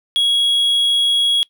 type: tone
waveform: triangle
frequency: 3322 Hz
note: G#7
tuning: in tune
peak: -11 dBFS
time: 0.16-1.43 s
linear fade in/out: 0 ms
effects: noise-tail reverb RT60 0.1 s tail -22 dB re dry